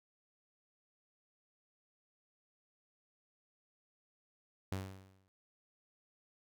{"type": "tone with exponential decay", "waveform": "sawtooth", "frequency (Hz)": 95.6, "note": "G2", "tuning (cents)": -43, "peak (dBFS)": -31, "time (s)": [4.72, 5.28], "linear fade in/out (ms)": 0, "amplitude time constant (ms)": 120, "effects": []}